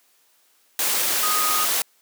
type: tone in noise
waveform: sine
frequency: 1244.5 Hz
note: D#6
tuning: in tune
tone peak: -23 dBFS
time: 1.23-1.65 s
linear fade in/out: 2 ms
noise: white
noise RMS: -22 dBFS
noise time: 0.79-1.82 s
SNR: -4 dB
effects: white hiss -61 dBFS RMS until 2.01 s + high-pass 300 Hz 12 dB/octave